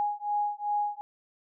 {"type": "beating tone pair", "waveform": "sine", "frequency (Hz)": [827, 829.6], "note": ["G#5", "G#5"], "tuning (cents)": [-8, -2], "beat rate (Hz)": 2.6, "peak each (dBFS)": -30, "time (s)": [0, 1.01], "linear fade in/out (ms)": 0, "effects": []}